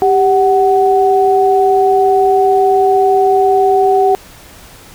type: tone pair together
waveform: sine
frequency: 393.8 / 747 Hz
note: G4 / F#5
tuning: +8 / +16 cents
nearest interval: major seventh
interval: 1108 cents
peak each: -10 dBFS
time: 0.02-4.15 s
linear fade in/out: 0 ms
effects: pink hiss -38 dBFS RMS until 4.94 s